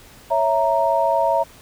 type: chord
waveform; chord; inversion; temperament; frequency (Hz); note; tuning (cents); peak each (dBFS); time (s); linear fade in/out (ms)
sine; A# diminished; first; equal; 554.4 / 659.3 / 932.3; C#5 / E5 / A#5; 0 / 0 / 0; -22 / -19 / -19; 0.3-1.44; 20
effects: pink hiss -46 dBFS RMS until 1.61 s